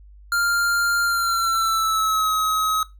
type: tone with pitch glide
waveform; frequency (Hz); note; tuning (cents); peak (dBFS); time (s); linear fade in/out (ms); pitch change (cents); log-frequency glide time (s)
square; 1396.9 to 1273.6; F6 to D#6; 0 to +40; -19; 0.32-2.83; 2; -160; 1.04-2.3
effects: noise-tail reverb RT60 0.2 s tail -18 dB re dry + added 50 Hz sine -43 dBFS peak until 2.99 s